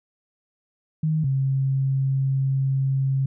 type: tone pair in turn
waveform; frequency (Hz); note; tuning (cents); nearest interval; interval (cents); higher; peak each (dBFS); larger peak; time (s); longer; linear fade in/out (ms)
sine; 156.5 / 134.86; D#3 / C#3; +10 / -47; minor third; 257; first; -19; neither; 1.03-1.24 / 1.24-3.26; second; 5
effects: none